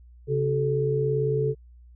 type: tone cluster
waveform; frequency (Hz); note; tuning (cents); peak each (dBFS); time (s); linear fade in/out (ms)
sine; 136.3 / 377.5 / 435.4; C#3 / F#4 / A4; -29 / +35 / -18; -25 / -32 / -24; 0.27-1.55; 50
effects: added 60 Hz sine -47 dBFS peak until 1.95 s